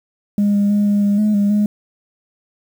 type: tone with pitch steps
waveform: sine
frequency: 204.4 / 202.7 / 205.9 / 204.4 / 202.9 / 212 / 202.7 / 208.3 Hz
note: G#3 / G#3 / G#3 / G#3 / G#3 / G#3 / G#3 / G#3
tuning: -27 / -42 / -15 / -27 / -40 / +36 / -42 / +5 cents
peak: -10 dBFS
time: 0.38-1.66 s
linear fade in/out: 2 ms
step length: 160 ms
effects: tanh soft clip ceiling -10 dBFS + 7-bit